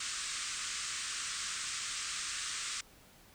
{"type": "band-pass noise", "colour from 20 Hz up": "white", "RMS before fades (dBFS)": -39, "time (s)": [0, 2.81], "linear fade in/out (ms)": 5, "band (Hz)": [1100, 8800], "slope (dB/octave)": 96, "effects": ["pink hiss -60 dBFS RMS until 3.34 s"]}